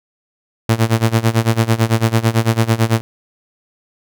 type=tone with tremolo; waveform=sawtooth; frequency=113.5 Hz; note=A#2; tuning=46 cents flat; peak=-5 dBFS; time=0.69-3.01 s; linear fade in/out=0 ms; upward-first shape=sine; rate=9 Hz; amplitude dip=90%; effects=none